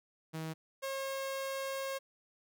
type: tone pair in turn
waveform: sawtooth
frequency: 159.7 / 540.3 Hz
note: D#3 / C#5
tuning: +45 / -44 cents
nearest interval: octave + major sixth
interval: 2111 cents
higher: second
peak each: -34 / -32 dBFS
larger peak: second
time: 0.33-0.54 / 0.82-1.99 s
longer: second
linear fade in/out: 20 ms
effects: none